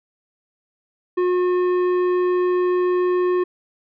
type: tone with tanh clipping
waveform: sine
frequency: 360.7 Hz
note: F#4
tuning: 44 cents flat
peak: -18 dBFS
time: 1.17-3.44 s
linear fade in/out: 10 ms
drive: 11 dB
effects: none